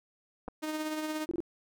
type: clicks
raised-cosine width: 1 ms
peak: -26 dBFS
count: 2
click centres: 0.48 / 0.484 s
type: tone with tremolo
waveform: sawtooth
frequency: 309.2 Hz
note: D#4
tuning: 11 cents flat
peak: -27 dBFS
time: 0.62-1.26 s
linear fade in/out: 20 ms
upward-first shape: triangle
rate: 17 Hz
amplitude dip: 45%
type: tone bursts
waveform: sine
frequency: 340 Hz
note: F4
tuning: 46 cents flat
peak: -29 dBFS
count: 3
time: 1.29-1.404 s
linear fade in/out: 0 ms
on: 22 ms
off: 24 ms
effects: none